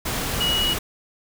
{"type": "tone in noise", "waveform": "sine", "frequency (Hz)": 2912, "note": "F#7", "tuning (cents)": -28, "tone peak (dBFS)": -20, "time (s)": [0.4, 0.74], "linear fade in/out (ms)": 10, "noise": "pink", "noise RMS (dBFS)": -26, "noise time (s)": [0.05, 0.79], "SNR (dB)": 3, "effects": []}